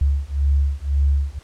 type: beating tone pair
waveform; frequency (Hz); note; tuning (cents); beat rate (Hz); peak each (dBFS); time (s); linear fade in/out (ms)
sine; 69.3 / 71.2; C#2 / C#2; 0 / +47; 1.9; -19; 0.01-1.39; 5
effects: pink hiss -51 dBFS RMS until 1.43 s + low-pass 9000 Hz 12 dB/octave